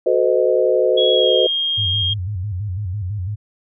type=chord; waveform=sine; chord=F# diminished seventh; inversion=none; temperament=equal with one note detuned; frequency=370 / 440 / 510.7 / 622.3 Hz; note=F#4 / A4 / C5 / Eb5; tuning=0 / 0 / -42 / 0 cents; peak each=-19 / -20 / -16 / -20 dBFS; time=0.06-1.47 s; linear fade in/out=5 ms
type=tone with pitch glide; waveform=sine; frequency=3325 to 3232 Hz; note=G#7 to G#7; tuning=+1 to -48 cents; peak=-17 dBFS; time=0.97-2.14 s; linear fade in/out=10 ms; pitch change=-49 cents; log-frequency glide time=1.13-1.35 s
type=tone with vibrato; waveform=sine; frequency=97.2 Hz; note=G2; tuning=14 cents flat; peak=-21 dBFS; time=1.77-3.36 s; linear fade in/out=20 ms; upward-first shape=square; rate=6 Hz; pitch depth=130 cents each way
effects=none